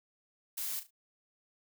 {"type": "noise with echo", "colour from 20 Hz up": "blue", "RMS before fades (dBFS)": -37, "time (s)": [0.57, 0.8], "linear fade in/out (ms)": 10, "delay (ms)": 36, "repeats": 3, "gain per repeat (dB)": -11, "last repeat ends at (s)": 0.908, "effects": []}